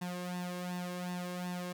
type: tone with flanger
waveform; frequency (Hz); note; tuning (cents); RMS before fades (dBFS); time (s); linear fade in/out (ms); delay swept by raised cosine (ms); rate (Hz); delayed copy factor
sawtooth; 178.8; F3; +41; -39; 0.01-1.73; 10; 1.1 to 1.86; 2.7; +0.8
effects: none